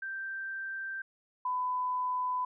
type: tone pair in turn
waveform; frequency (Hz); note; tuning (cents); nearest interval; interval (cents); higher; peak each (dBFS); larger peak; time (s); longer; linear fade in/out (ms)
sine; 1568 / 1001.9; G6 / B5; 0 / +25; minor sixth; 775; first; -35 / -29; second; 0.02-1.02 / 1.45-2.45; neither; 5
effects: none